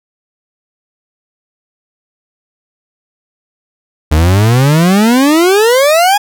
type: exponential sweep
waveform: 40% pulse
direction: up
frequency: 73.3 to 842 Hz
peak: -5 dBFS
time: 4.11-6.18 s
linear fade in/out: 10 ms
effects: none